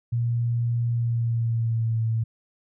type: tone with pitch glide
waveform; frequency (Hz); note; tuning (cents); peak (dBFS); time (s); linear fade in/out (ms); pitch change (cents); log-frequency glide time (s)
sine; 118.3 to 112.76; A#2 to A2; +26 to +43; -21; 0.12-2.24; 10; -83; 0.9-2.02
effects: none